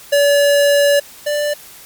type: tone pair in turn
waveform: square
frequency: 572 / 588.8 Hz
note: D5 / D5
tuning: -46 / +4 cents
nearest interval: minor second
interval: 50 cents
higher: second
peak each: -10 / -16 dBFS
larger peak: first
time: 0.12-1 / 1.26-1.54 s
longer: first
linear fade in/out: 10 ms
effects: white hiss -39 dBFS RMS until 1.85 s + MP3 96 kbps